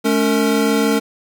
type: tone cluster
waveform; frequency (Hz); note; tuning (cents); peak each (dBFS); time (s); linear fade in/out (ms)
square; 215.1 / 281.6 / 455.6; A3 / C#4 / A#4; -39 / +27 / -40; -19; 0.04-1; 20
effects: none